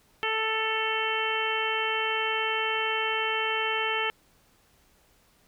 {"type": "harmonic tone with a mistuned harmonic", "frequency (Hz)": 440.7, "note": "A4", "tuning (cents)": 3, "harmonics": [1, 2, 3, 4, 5, 6, 7], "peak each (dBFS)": [-33, -33, -33, -33, -33, -33, -33], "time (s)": [0.23, 4.1], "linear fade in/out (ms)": 0, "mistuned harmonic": 6, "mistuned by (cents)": 32, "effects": ["pink hiss -63 dBFS RMS until 5.47 s"]}